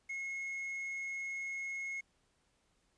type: tone with quantisation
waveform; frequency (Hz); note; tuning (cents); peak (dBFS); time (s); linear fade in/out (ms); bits
triangle; 2169; C#7; -38; -36; 0.09-2.01; 10; 10
effects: pink hiss -75 dBFS RMS until 2.97 s + resampled to 22050 Hz